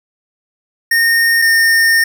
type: tone pair in turn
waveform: square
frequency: 1840 / 1824.1 Hz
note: A#6 / A#6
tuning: -23 / -38 cents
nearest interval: unison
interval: 15 cents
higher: first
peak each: -10 / -9 dBFS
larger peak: second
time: 0.91-1.42 / 1.42-2.04 s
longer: second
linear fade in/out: 5 ms
effects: none